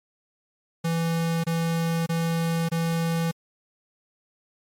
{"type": "tone bursts", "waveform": "square", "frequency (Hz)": 165.9, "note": "E3", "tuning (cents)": 11, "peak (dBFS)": -23, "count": 4, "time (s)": [0.84, 3.315], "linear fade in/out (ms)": 10, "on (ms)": 600, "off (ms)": 25, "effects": ["MP3 64 kbps"]}